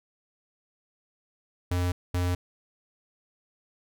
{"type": "tone pair in turn", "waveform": "square", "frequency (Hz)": [89.1, 89.1], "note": ["F2", "F2"], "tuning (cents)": [35, 35], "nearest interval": "unison", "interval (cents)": 0, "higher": "neither", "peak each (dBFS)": -25, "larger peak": "neither", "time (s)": [[1.71, 1.92], [2.14, 2.35]], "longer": "neither", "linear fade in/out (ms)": 5, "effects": []}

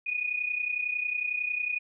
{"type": "tone pair together", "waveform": "sine", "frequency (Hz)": [2462, 2493], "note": ["D#7", "D#7"], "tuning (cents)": [-19, 3], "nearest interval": "unison", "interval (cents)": 22, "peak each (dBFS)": [-29, -33], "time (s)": [0.06, 1.79], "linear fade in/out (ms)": 10, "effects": []}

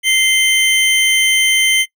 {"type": "tone pair together", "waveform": "square", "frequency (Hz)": [2086, 3096], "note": ["C7", "G7"], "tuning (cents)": [-6, -22], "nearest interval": "perfect fifth", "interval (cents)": 684, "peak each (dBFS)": -14, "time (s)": [0.03, 1.86], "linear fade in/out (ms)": 50, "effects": ["noise-tail reverb RT60 0.1 s tail -20 dB re dry"]}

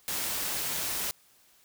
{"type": "noise", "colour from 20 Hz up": "white", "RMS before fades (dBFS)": -32, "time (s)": [0.08, 1.11], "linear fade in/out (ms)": 0, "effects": ["white hiss -62 dBFS RMS until 1.64 s"]}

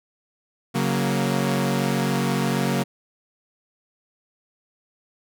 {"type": "chord", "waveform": "sawtooth", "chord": "F# major", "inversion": "second", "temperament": "equal", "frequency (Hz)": [138.59, 185, 233.1], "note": ["C#3", "F#3", "A#3"], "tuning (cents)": [0, 0, 0], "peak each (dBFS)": -21, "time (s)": [0.74, 2.84], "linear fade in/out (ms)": 20, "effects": []}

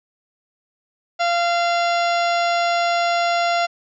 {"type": "harmonic tone", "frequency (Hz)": 690, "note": "F5", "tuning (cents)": -21, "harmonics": [1, 2, 3, 4, 5, 6, 7, 8, 10], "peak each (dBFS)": [-18, -24, -28, -30, -32, -34, -35, -36, -38], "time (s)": [1.19, 3.67], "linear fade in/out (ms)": 20, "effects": []}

